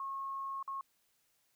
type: tone with dropouts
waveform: sine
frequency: 1088 Hz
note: C#6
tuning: 33 cents flat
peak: -37 dBFS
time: 0-0.81 s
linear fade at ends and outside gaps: 2 ms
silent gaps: 0.628-0.677 s
effects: white hiss -75 dBFS RMS until 1.55 s